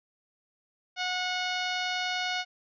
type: tone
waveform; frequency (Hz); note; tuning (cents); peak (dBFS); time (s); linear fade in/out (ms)
10% pulse; 730; F#5; -24; -20; 0.96-2.45; 50
effects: resampled to 16000 Hz